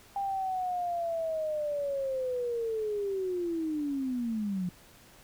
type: linear sweep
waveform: sine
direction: down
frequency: 800 to 174.61 Hz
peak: -29 dBFS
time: 0.16-4.69 s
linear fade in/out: 2 ms
effects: pink hiss -56 dBFS RMS until 5.23 s